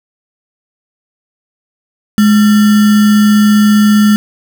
sine tone with sample-and-hold, 210 Hz, G#3, 19 cents sharp, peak -4 dBFS, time 2.18-4.16 s, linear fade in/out 0 ms, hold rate 1575 Hz, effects none

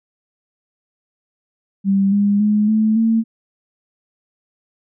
sine tone with pitch steps, 196 / 202.9 / 210.1 / 217.5 / 225.1 Hz, G3 / G#3 / G#3 / A3 / A3, 0 / -40 / +20 / -20 / +40 cents, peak -12 dBFS, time 1.84-3.24 s, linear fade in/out 50 ms, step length 280 ms, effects none

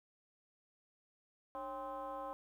sine tone with frequency modulation, 794 Hz, G5, 22 cents sharp, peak -40 dBFS, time 1.55-2.33 s, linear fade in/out 0 ms, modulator 248 Hz, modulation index 1.5, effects tanh soft clip ceiling -36 dBFS + 12-bit

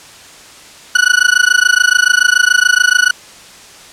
40% pulse tone with amplitude modulation, 1474 Hz, F#6, 7 cents flat, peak -3 dBFS, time 0.95-3.11 s, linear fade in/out 5 ms, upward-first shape sine, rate 27 Hz, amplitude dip 100%, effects white hiss -37 dBFS RMS until 3.92 s + low-pass 8000 Hz 12 dB/octave

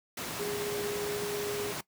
sine tone in noise, 411.9 Hz, G#4, 14 cents flat, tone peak -33 dBFS, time 0.39-1.72 s, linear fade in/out 5 ms, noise pink, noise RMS -36 dBFS, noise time 0.17-1.81 s, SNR 0 dB, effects noise-tail reverb RT60 0.1 s tail -19 dB re dry + high-pass 150 Hz 12 dB/octave

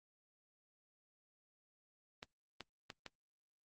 clicks, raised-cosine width 0.2 ms, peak -28 dBFS, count 4, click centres 2.229 / 2.607 / 2.902 / 3.063 s, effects Opus 24 kbps

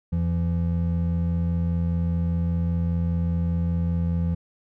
triangle tone pair together, 84.58 / 169.6 Hz, E2 / E3, +45 / +50 cents, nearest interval octave, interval 1205 cents, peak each -22 dBFS, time 0.12-4.35 s, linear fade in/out 10 ms, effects none

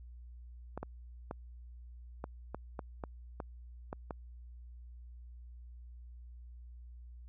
clicks, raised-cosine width 1 ms, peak -25 dBFS, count 10, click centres 0.776 / 0.83 / 1.311 / 2.241 / 2.546 / 2.792 / 3.038 / 3.402 / 3.929 / 4.108 s, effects added 60 Hz sine -48 dBFS peak until 7.28 s

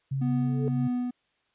sine tone, 135.7 Hz, C#3, 36 cents flat, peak -26 dBFS, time 0.11-0.88 s, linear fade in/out 10 ms
triangle tone with tremolo, 246.9 Hz, B3, in tune, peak -23 dBFS, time 0.21-1.11 s, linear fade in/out 10 ms, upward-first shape sine, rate 1.8 Hz, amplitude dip 45%
sine tone with exponential growth, 433.3 Hz, A4, 27 cents flat, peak -26 dBFS, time 0.35-0.68 s, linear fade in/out 0 ms, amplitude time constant 70 ms
effects white hiss -71 dBFS RMS until 1.54 s + resampled to 8000 Hz

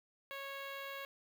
10% pulse tone with notch filter, 551 Hz, C#5, 11 cents flat, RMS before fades -45 dBFS, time 0.31-1.05 s, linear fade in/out 0 ms, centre 8200 Hz, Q 0.98, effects none

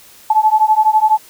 sine beating tone pair, 859 / 871 Hz, A5 / A5, -42 / -18 cents, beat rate 12 Hz, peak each -12 dBFS, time 0.3-1.18 s, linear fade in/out 5 ms, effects white hiss -43 dBFS RMS until 1.29 s

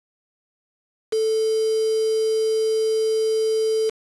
sine tone with quantisation, 440 Hz, A4, in tune, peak -18 dBFS, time 1.12-3.9 s, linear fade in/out 10 ms, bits 5, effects resampled to 22050 Hz

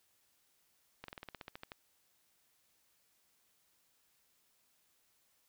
slowing click train, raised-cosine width 0.3 ms, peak -29 dBFS, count 12, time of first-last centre 1.04-1.719 s, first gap 43 ms, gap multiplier 1.07, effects white hiss -74 dBFS RMS until 5.48 s

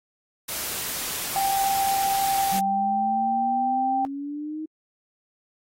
white noise, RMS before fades -30 dBFS, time 0.48-2.6 s, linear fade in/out 10 ms
sine tone, 784 Hz, G5, in tune, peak -21 dBFS, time 1.36-4.05 s, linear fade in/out 0 ms
sine exponential sweep, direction up, 190.1 to 315.6 Hz, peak -29 dBFS, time 2.52-4.66 s, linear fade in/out 10 ms
effects AAC 48 kbps

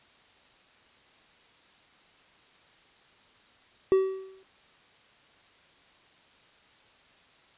triangle tone with exponential decay, 381.9 Hz, G4, 45 cents flat, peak -14 dBFS, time 3.92-4.43 s, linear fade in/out 0 ms, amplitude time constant 110 ms, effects white hiss -59 dBFS RMS until 7.57 s + resampled to 8000 Hz

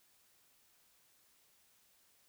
silence, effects white hiss -70 dBFS RMS until 2.28 s

